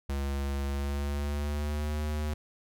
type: tone with pitch glide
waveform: square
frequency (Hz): 69.6 to 75.46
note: C#2 to D2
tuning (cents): +8 to +48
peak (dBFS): -30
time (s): 0.09-2.34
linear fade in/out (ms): 5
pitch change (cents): +140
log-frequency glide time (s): 0.67-1.97
effects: none